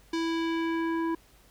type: tone with low-pass filter sweep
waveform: square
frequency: 329.6 Hz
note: E4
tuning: in tune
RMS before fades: -29 dBFS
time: 0.13-1.15 s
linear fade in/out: 5 ms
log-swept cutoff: 5300 to 1200 Hz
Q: 1.3
effects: added 50 Hz sine -59 dBFS peak until 1.5 s + pink hiss -60 dBFS RMS until 1.5 s